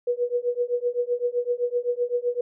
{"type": "tone with tremolo", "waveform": "sine", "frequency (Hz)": 486.1, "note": "B4", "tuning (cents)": -28, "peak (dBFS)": -18, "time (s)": [0.07, 2.41], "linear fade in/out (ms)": 5, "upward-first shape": "triangle", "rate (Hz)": 7.8, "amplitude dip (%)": 100, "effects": []}